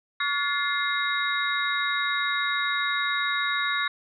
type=tone cluster; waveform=sine; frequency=1130 / 1423 / 1733 / 2104 / 3792 Hz; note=C#6 / F6 / A6 / C7 / A#7; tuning=+33 / +32 / -27 / +9 / +29 cents; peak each=-30 dBFS; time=0.2-3.88 s; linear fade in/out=5 ms; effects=none